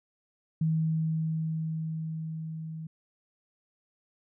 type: tone with level ramp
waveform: sine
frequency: 159.7 Hz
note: D#3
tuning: 45 cents sharp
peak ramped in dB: -23 to -36 dBFS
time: 0.61-2.87 s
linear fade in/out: 5 ms
effects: none